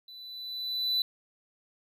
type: tone with level ramp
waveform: triangle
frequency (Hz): 3987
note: B7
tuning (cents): +16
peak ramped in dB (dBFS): -44 to -22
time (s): 0.08-1.02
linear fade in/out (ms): 2
effects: none